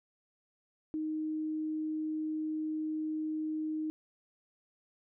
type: tone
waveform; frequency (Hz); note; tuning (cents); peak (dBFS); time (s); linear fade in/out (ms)
sine; 311.1; D#4; 0; -32; 0.94-3.9; 0
effects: none